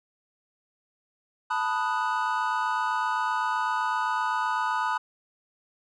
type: chord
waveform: triangle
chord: B dominant seventh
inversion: third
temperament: equal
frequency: 880 / 987.8 / 1244.5 / 1480 Hz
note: A5 / B5 / D#6 / F#6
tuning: 0 / 0 / 0 / 0 cents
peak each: -28 / -27 / -29 / -30 dBFS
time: 1.5-4.98 s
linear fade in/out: 10 ms
effects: resampled to 22050 Hz